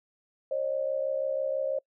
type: tone pair together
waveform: sine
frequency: 540 / 606.1 Hz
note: C#5 / D#5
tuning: -45 / -46 cents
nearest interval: major second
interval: 199 cents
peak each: -28 / -31 dBFS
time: 0.51-1.79 s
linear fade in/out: 5 ms
effects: noise-tail reverb RT60 0.1 s tail -25 dB re dry